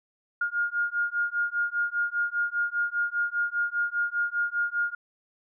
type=beating tone pair; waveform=sine; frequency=1417 / 1422 Hz; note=F6 / F6; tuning=+25 / +31 cents; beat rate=5 Hz; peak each=-28 / -28 dBFS; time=0.41-4.95 s; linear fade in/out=5 ms; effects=none